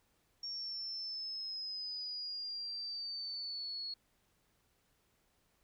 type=exponential sweep; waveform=sine; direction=down; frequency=5530 to 4332 Hz; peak=-39 dBFS; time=0.43-3.94 s; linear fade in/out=5 ms; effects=pink hiss -75 dBFS RMS until 5.63 s